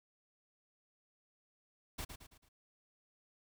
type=noise with echo; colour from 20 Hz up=pink; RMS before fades=-42 dBFS; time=1.98-2.05 s; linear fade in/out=10 ms; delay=110 ms; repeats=4; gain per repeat=-7 dB; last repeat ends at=2.49 s; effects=none